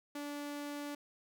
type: tone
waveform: sawtooth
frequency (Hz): 290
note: D4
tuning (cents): -22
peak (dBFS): -36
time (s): 0.15-0.95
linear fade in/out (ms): 5
effects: none